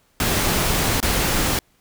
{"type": "noise with dropouts", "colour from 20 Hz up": "pink", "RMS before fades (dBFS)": -20, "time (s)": [0.2, 1.59], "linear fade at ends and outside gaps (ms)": 2, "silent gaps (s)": [1.003, 1.027], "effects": ["pink hiss -61 dBFS RMS until 1.8 s"]}